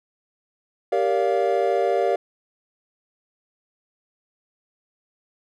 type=chord; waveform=triangle; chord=G minor seventh; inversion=none; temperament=equal with one note detuned; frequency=392 / 466.2 / 573.6 / 698.5 Hz; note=G4 / Bb4 / D5 / F5; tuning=0 / 0 / -41 / 0 cents; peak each=-22 dBFS; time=0.92-2.16 s; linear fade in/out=5 ms; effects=none